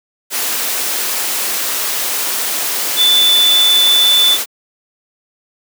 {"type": "tone in noise", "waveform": "sine", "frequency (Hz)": 3501, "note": "A7", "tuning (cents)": -9, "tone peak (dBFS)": -8, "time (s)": [2.96, 4.38], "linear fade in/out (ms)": 50, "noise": "white", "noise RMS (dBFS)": -18, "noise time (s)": [0.3, 4.46], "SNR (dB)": 7, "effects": ["high-pass 300 Hz 12 dB/octave"]}